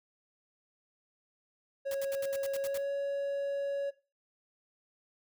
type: tone with pitch glide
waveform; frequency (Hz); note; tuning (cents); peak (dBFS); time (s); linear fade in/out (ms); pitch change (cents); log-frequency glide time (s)
triangle; 550 to 559.9; C#5 to C#5; -14 to +17; -29; 1.85-3.91; 20; +31; 2.57-2.92
type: noise bursts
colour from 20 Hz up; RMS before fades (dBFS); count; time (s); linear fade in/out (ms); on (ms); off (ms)
white; -43; 9; 1.91-2.777; 2; 35; 69
effects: noise-tail reverb RT60 0.3 s tail -17 dB re dry

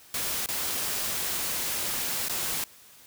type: noise with dropouts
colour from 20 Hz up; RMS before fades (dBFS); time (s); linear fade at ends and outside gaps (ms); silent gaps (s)
white; -30; 0.14-2.64; 2; 0.461-0.487 / 2.285-2.295
effects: white hiss -53 dBFS RMS until 3.06 s

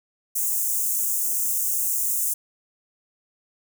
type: high-pass noise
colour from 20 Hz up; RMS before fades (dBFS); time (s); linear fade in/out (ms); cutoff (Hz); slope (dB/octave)
white; -24; 0.35-2.34; 10; 6500; 48
effects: none

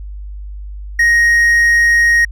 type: tone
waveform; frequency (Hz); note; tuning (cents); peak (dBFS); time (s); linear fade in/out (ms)
triangle; 1874; A#6; +9; -6; 0.99-2.25; 5
effects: added 50 Hz sine -25 dBFS peak until 2.31 s

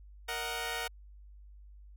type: chord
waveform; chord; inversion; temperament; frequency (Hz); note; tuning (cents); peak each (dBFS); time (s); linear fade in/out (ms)
10% pulse; D# minor; second; equal; 466.2 / 622.3 / 740; A#4 / D#5 / F#5; 0 / 0 / 0; -30 / -35 / -29; 0.28-0.88; 10
effects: added 50 Hz sine -50 dBFS peak until 1.96 s

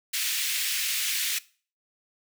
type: high-pass noise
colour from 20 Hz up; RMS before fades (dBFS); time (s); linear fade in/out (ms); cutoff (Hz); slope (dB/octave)
pink; -28; 0.13-1.39; 10; 2100; 24
effects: noise-tail reverb RT60 0.4 s tail -20 dB re dry

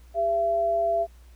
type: tone pair together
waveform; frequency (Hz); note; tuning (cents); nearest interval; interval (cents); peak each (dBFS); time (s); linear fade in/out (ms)
sine; 401.8 / 673.9; G4 / E5; +43 / +38; major sixth; 895; -32 / -21; 0.14-1.07; 50
effects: added 60 Hz sine -47 dBFS peak until 1.35 s + pink hiss -61 dBFS RMS until 1.35 s

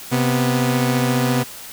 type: tone pair together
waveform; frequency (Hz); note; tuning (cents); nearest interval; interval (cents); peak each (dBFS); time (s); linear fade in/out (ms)
sawtooth; 129.94 / 245.3; C3 / B3; -12 / -12; major seventh; 1100; -15; 0.11-1.44; 20
effects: white hiss -36 dBFS RMS until 1.72 s

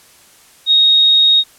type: tone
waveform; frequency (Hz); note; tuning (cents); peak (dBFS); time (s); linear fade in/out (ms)
sine; 3744; A#7; +7; -7; 0.66-1.44; 50
effects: white hiss -46 dBFS RMS until 1.58 s + low-pass 12000 Hz 12 dB/octave

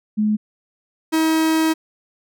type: tone pair in turn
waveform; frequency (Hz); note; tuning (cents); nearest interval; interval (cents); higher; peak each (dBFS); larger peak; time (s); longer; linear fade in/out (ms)
sine / 45% pulse; 212.6 / 319.2; G#3 / D#4; +41 / +44; perfect fifth; 703; second; -15; neither; 0.17-0.37 / 1.12-1.74; second; 20
effects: none

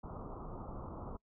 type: low-pass noise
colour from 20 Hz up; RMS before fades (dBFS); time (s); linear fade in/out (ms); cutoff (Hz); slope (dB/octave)
pink; -45; 0.03-1.17; 10; 1300; 96
effects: noise-tail reverb RT60 0.1 s tail -25 dB re dry

